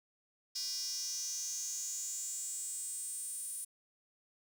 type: tone with high-pass filter sweep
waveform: square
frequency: 220 Hz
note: A3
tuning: in tune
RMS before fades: -40 dBFS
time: 0.55-3.65 s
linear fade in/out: 10 ms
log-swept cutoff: 5200 to 9500 Hz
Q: 7
effects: none